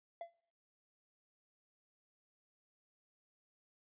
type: tone with exponential decay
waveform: triangle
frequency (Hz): 679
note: F5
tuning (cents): -49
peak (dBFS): -37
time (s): 0.21-0.34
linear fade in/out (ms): 2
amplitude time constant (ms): 27
effects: noise-tail reverb RT60 0.8 s tail -26 dB re dry + resampled to 8000 Hz